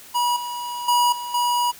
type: tone with level steps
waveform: square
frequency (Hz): 968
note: B5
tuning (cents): -35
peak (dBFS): -19 / -28 / -16 / -29 / -19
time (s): 0.14-1.72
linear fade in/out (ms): 20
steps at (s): 0.36 / 0.88 / 1.12 / 1.34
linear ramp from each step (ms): 5
effects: white hiss -44 dBFS RMS until 1.79 s